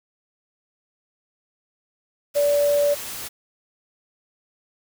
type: tone in noise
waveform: sine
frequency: 578 Hz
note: D5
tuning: 28 cents flat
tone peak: -16 dBFS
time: 2.35-2.95 s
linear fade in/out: 20 ms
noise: white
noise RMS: -33 dBFS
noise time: 2.34-3.29 s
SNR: +14 dB
effects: none